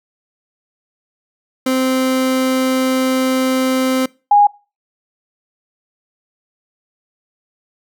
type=tone pair in turn; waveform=30% pulse / sine; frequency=260 / 821.4 Hz; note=C4 / G#5; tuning=-11 / -19 cents; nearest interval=octave + minor sixth; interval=1992 cents; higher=second; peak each=-11 / -6 dBFS; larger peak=second; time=1.66-4.06 / 4.31-4.47 s; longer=first; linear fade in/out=5 ms; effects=noise-tail reverb RT60 0.3 s tail -23 dB re dry